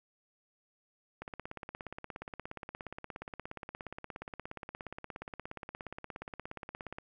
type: click train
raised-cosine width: 0.5 ms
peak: -26 dBFS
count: 99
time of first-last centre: 1.22-6.985 s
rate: 17 Hz
effects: none